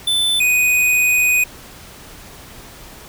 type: tone pair in turn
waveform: square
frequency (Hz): 3520 / 2489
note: A7 / D#7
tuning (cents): 0 / 0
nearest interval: tritone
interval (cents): 600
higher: first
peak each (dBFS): -15 / -13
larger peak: second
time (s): 0.07-0.4 / 0.4-1.44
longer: second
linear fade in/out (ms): 5
effects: pink hiss -39 dBFS RMS until 3.08 s